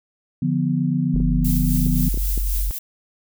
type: chord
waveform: sine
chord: B diminished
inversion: first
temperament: equal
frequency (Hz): 146.83 / 174.61 / 246.9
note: D3 / F3 / B3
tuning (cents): 0 / 0 / 0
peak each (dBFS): -22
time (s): 0.42-2.09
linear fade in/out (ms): 5
type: tone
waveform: sine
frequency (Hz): 46.24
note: F#1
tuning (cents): 0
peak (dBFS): -19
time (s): 1.14-2.71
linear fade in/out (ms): 0
type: clicks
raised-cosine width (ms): 3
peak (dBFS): -17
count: 6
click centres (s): 1.162 / 1.202 / 1.864 / 2.143 / 2.175 / 2.377
type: noise with tremolo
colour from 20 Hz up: violet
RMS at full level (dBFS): -27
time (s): 1.44-2.79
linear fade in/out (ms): 10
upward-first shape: triangle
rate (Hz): 3.8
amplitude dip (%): 50
effects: none